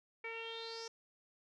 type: tone with low-pass filter sweep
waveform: sawtooth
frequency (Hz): 455.5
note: A#4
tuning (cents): -40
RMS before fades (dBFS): -45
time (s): 0.24-0.88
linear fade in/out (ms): 5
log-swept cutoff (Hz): 2200 to 5800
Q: 8.4
effects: none